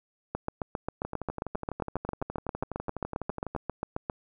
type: two click trains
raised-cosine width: 1 ms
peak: -20 / -16 dBFS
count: 31 / 29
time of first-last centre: 1.05-3.55 / 0.35-4.098 s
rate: 12 / 7.47 Hz
effects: none